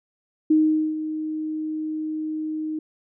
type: tone with ADSR envelope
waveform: sine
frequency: 311.1 Hz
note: D#4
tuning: in tune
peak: -13 dBFS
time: 0.5-2.79 s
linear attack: 8 ms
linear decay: 440 ms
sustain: -12 dB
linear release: 4 ms
effects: none